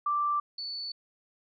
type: tone pair in turn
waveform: sine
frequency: 1174.7 / 4469 Hz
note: D6 / C#8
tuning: 0 / +13 cents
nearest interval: octave + major seventh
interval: 2313 cents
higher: second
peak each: -25 / -34 dBFS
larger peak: first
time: 0.06-0.4 / 0.58-0.92 s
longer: neither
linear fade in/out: 5 ms
effects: none